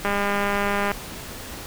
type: click train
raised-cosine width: 0.5 ms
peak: -9 dBFS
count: 176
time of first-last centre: 0.05-0.916 s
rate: 202 Hz
effects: pink hiss -36 dBFS RMS until 1.66 s